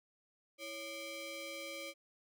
sawtooth ring-modulated tone, 885 Hz, A5, 10 cents sharp, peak -36 dBFS, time 0.58-1.94 s, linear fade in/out 50 ms, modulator 1440 Hz, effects none

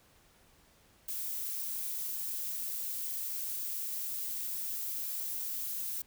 violet noise, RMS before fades -37 dBFS, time 1.08-6.02 s, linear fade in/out 5 ms, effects pink hiss -64 dBFS RMS until 6.06 s

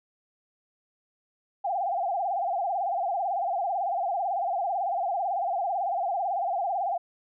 sine tone with vibrato, 740 Hz, F#5, in tune, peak -25 dBFS, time 1.64-6.98 s, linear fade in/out 10 ms, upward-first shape sine, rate 18 Hz, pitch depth 160 cents each way, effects none

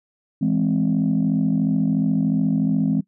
sine chord, E augmented, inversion none, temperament equal, 164.81 / 207.7 / 261.6 Hz, E3 / G#3 / B#3, 0 / 0 / 0 cents, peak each -21 / -20 / -20 dBFS, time 0.41-3.01 s, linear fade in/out 10 ms, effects noise-tail reverb RT60 0.1 s tail -20 dB re dry + tanh soft clip ceiling -11 dBFS

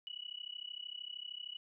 sine tone with amplitude modulation, 2939 Hz, F#7, 12 cents flat, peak -39 dBFS, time 0.07-1.57 s, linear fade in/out 0 ms, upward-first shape sine, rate 33.1 Hz, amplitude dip 95%, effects none

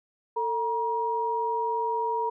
sine tone pair together, 448.1 / 950.7 Hz, A4 / A#5, +32 / +34 cents, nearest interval octave + minor second, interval 1302 cents, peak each -30 / -26 dBFS, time 0.36-2.3 s, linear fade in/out 10 ms, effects none

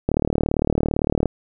click train, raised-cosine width 2 ms, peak -5 dBFS, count 45, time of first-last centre 0.09-1.257 s, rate 37.7 Hz, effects none

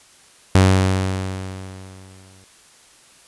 sawtooth tone with exponential decay, 94.5 Hz, F#2, 37 cents sharp, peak -5 dBFS, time 0.55-2.44 s, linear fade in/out 0 ms, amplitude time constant 410 ms, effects white hiss -50 dBFS RMS until 3.27 s + resampled to 24000 Hz

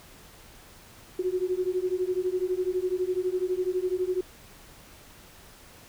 sine beating tone pair, 361 / 373 Hz, F#4 / F#4, -43 / +14 cents, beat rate 12 Hz, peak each -28 dBFS, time 1.19-4.21 s, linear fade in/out 5 ms, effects pink hiss -51 dBFS RMS until 5.88 s

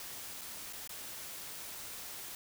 white noise with dropouts, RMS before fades -45 dBFS, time 0-2.35 s, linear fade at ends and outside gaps 1 ms, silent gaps 0.411-0.415 / 0.727-0.732 / 0.875-0.893 s, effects none

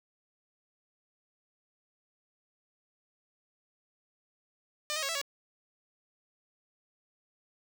5% pulse tone with pitch steps, 601 / 627 / 550 / 660 / 561 Hz, D5 / D#5 / C#5 / E5 / C#5, +40 / +13 / -14 / +2 / +21 cents, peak -20 dBFS, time 4.9-5.215 s, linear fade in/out 0 ms, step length 63 ms, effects none

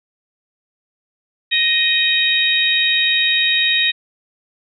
harmonic tone with a mistuned harmonic, 622.3 Hz, D#5, in tune, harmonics 3 / 4 / 5 / 6, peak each -20 / -19 / -23 / -16 dBFS, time 1.51-3.92 s, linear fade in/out 20 ms, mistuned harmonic 6, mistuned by +17 cents, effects none

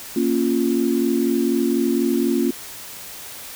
sine chord, Bb minor, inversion none, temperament equal, 233.1 / 277.2 / 349.2 Hz, Bb3 / Db4 / F4, 0 / 0 / 0 cents, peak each -21 dBFS, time 0.16-2.51 s, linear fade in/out 5 ms, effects white hiss -36 dBFS RMS until 3.55 s

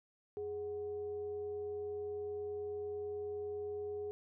sine tone with frequency modulation, 415.3 Hz, G#4, in tune, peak -38 dBFS, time 0.37-4.11 s, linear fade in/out 0 ms, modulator 326 Hz, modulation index 0.27, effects none

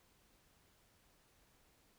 silence, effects pink hiss -71 dBFS RMS until 1.98 s

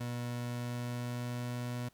30% pulse tone with pitch glide, 121 to 122.26 Hz, B2 to B2, -35 to -17 cents, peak -33 dBFS, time 0-1.89 s, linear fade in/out 10 ms, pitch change +18 cents, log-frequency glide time 0.29-1.53 s, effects pink hiss -68 dBFS RMS until 1.93 s

